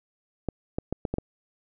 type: clicks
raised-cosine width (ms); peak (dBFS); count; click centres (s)
2; -14; 6; 0.487 / 0.785 / 0.926 / 1.052 / 1.14 / 1.184
effects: none